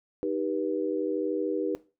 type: chord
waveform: sine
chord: Eb augmented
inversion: none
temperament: equal with one note detuned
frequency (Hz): 311.1 / 392 / 484.8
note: Eb4 / G4 / B4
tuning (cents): 0 / 0 / -32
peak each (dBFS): -31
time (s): 0.23-1.75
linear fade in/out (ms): 0
effects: noise-tail reverb RT60 0.3 s tail -17 dB re dry